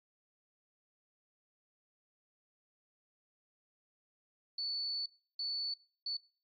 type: tone bursts at uneven times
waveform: sine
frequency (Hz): 4465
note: C#8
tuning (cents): +12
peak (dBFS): -35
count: 3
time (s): 4.58-5.06 / 5.39-5.74 / 6.06-6.17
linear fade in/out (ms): 5
effects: noise-tail reverb RT60 0.4 s tail -21 dB re dry + AAC 64 kbps